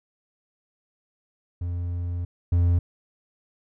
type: tone pair in turn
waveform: triangle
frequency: 87.4 / 86.9 Hz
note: F2 / F2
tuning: +2 / -8 cents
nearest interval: unison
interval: 10 cents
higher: first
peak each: -24 / -15 dBFS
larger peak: second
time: 1.61-2.25 / 2.52-2.79 s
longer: first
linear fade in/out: 5 ms
effects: none